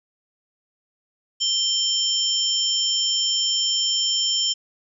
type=tone cluster; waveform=sine; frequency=3135 / 5340 / 7120 Hz; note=G7 / E8 / A8; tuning=-1 / +22 / +20 cents; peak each=-22 / -23 / -28 dBFS; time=1.4-4.54 s; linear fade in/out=20 ms; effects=none

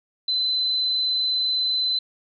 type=tone; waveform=sine; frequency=4038 Hz; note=B7; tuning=38 cents sharp; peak=-20 dBFS; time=0.28-1.99 s; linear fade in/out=5 ms; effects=none

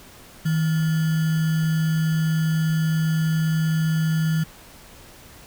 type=tone with sample-and-hold; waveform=sine; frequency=160 Hz; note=D#3; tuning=49 cents sharp; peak=-18 dBFS; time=0.45-4.44 s; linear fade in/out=10 ms; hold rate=1575 Hz; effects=pink hiss -46 dBFS RMS until 5.46 s

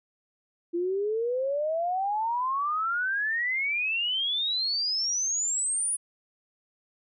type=exponential sweep; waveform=sine; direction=up; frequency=337.1 to 9956 Hz; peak=-25 dBFS; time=0.73-5.97 s; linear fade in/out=20 ms; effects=none

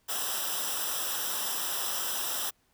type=noise with comb filter; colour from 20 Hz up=white; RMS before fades=-32 dBFS; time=0.08-2.51 s; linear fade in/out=20 ms; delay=0.45 ms; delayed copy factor=-0.8; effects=pink hiss -70 dBFS RMS until 2.73 s

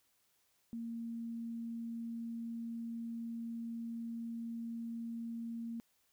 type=tone; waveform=sine; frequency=231 Hz; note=A#3; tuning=16 cents flat; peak=-39 dBFS; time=0.73-5.8 s; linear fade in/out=0 ms; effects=white hiss -75 dBFS RMS until 6.12 s

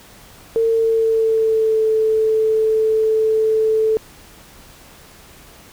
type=tone with pitch glide; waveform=sine; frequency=453.7 to 438.8 Hz; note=A#4 to A4; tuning=-47 to -5 cents; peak=-13 dBFS; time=0.56-3.97 s; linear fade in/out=0 ms; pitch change=-58 cents; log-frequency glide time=0.67-1.83 s; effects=pink hiss -44 dBFS RMS until 5.72 s

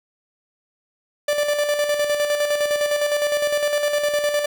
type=tone with tremolo; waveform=45% pulse; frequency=587.3 Hz; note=D5; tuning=in tune; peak=-17 dBFS; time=1.28-4.46 s; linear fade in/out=5 ms; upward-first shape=square; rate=9.8 Hz; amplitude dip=45%; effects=none

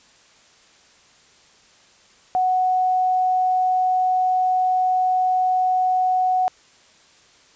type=tone; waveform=sine; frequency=740 Hz; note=F#5; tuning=in tune; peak=-16 dBFS; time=2.35-6.48 s; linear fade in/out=0 ms; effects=white hiss -53 dBFS RMS until 7.55 s + resampled to 16000 Hz

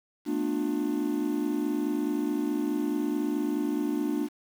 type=chord; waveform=triangle; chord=B half-diminished seventh; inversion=third; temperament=just; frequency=222.2 / 246.9 / 296.3 / 355.6 Hz; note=A3 / B3 / D4 / F4; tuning=+17 / 0 / +15 / +31 cents; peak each=-32 / -32 / -26 / -32 dBFS; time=0.25-4.29 s; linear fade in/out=50 ms; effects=8-bit

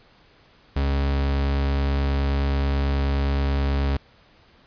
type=tone; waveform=40% pulse; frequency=69.4 Hz; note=C#2; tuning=3 cents sharp; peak=-19 dBFS; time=0.76-3.97 s; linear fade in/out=5 ms; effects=pink hiss -55 dBFS RMS until 4.66 s + resampled to 11025 Hz

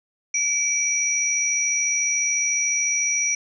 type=tone pair together; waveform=sine; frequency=2307 / 5813 Hz; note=D7 / F#8; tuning=-31 / -32 cents; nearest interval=octave + major third; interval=1599 cents; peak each=-24 / -21 dBFS; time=0.34-3.35 s; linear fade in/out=5 ms; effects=none

